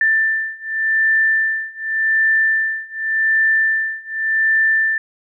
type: beating tone pair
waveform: sine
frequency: 1775 / 1775.87 Hz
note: A6 / A6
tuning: +15 / +16 cents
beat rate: 0.87 Hz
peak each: -18 / -17 dBFS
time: 0.01-4.98 s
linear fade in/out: 2 ms
effects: none